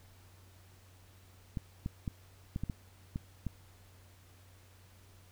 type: clicks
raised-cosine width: 5 ms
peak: -23 dBFS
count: 8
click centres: 1.572 / 1.861 / 2.078 / 2.561 / 2.636 / 2.698 / 3.159 / 3.467 s
effects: added 93 Hz sine -58 dBFS peak until 5.31 s + pink hiss -63 dBFS RMS until 5.31 s